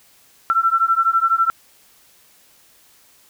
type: beating tone pair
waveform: sine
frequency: 1340 / 1352 Hz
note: E6 / E6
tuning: +28 / +43 cents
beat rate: 12 Hz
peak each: -17 dBFS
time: 0.5-1.5 s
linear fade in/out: 0 ms
effects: white hiss -53 dBFS RMS until 3.29 s